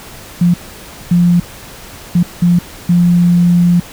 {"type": "tone bursts at uneven times", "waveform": "sine", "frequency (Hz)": 174.6, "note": "F3", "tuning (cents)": 0, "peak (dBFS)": -6, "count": 5, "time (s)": [[0.41, 0.54], [1.11, 1.4], [2.15, 2.23], [2.42, 2.59], [2.89, 3.8]], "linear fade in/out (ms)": 5, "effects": ["pink hiss -33 dBFS RMS until 3.92 s"]}